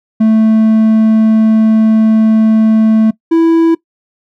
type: tone pair in turn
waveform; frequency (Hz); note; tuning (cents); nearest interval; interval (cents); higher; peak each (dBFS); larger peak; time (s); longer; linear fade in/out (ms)
triangle; 220 / 329.6; A3 / E4; 0 / 0; perfect fifth; 700; second; -3; neither; 0.2-3.11 / 3.31-3.75; first; 10
effects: noise-tail reverb RT60 0.1 s tail -20 dB re dry